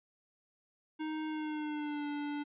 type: tone with pitch glide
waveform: square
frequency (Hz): 311.1 to 291.9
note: D#4 to D4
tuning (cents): 0 to -10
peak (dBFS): -36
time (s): 0.99-2.44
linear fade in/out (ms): 20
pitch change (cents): -110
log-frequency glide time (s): 1.28-2.07
effects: resampled to 8000 Hz